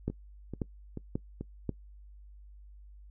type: two click trains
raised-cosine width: 3 ms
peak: -24 / -18 dBFS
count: 4 / 4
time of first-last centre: 0.1-1.41 / 0.08-1.693 s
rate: 2.29 / 1.86 Hz
effects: noise-tail reverb RT60 0.1 s tail -22 dB re dry + added 50 Hz sine -49 dBFS peak until 3.1 s